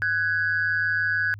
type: tone pair together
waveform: sine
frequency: 1495.1 / 1661.2 Hz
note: F#6 / G#6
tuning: +18 / 0 cents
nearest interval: major second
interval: 182 cents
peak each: -23 dBFS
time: 0.02-1.34 s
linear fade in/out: 0 ms
effects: tanh soft clip ceiling -15 dBFS + added 102 Hz sine -38 dBFS peak until 1.39 s